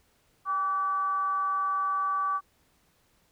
sine tone with frequency modulation, 1152 Hz, D6, 34 cents flat, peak -25 dBFS, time 0.45-2.41 s, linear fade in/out 50 ms, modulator 354 Hz, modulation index 0.35, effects pink hiss -67 dBFS RMS until 3.31 s

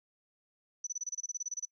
sine tone bursts, 5970 Hz, F#8, 15 cents sharp, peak -33 dBFS, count 15, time 0.84-1.653 s, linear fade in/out 5 ms, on 29 ms, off 27 ms, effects noise-tail reverb RT60 0.1 s tail -23 dB re dry

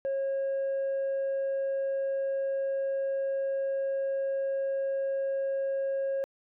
sine tone, 544 Hz, C#5, 33 cents flat, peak -25 dBFS, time 0.05-6.24 s, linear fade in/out 0 ms, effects tanh soft clip ceiling -26 dBFS

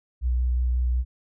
sine tone with vibrato, 61.7 Hz, B1, 1 cent flat, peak -20 dBFS, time 0.21-1.05 s, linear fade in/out 50 ms, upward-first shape square, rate 5.5 Hz, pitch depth 10 cents each way, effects none

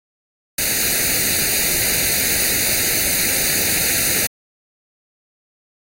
white noise with comb filter, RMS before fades -18 dBFS, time 0.58-4.27 s, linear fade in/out 5 ms, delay 0.46 ms, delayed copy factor +0.9, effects AAC 48 kbps

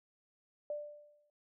sine tone with exponential decay, 591 Hz, D5, 11 cents sharp, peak -34 dBFS, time 0.7-1.3 s, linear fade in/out 2 ms, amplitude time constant 130 ms, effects none

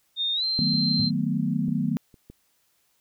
sine tone with pitch glide, 3661 to 4133 Hz, A#7 to C8, -32 to -22 cents, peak -23 dBFS, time 0.16-1.11 s, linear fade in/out 50 ms, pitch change +210 cents, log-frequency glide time 0.34-0.44 s
sine chord, B dominant seventh, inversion first, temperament just, 154.34 / 185.21 / 222.2 / 246.9 Hz, D#3 / F#3 / A3 / B3, -14 / +2 / +17 / 0 cents, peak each -28 dBFS, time 0.59-1.97 s, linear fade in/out 0 ms
clicks, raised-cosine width 3 ms, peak -31 / -29 / -37 / -30 dBFS, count 4, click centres 0.74 / 1.683 / 2.142 / 2.3 s
triangle tone with exponential decay, 110.3 Hz, A2, 5 cents sharp, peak -23 dBFS, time 0.99-1.22 s, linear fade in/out 5 ms, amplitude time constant 49 ms
effects white hiss -68 dBFS RMS until 3 s

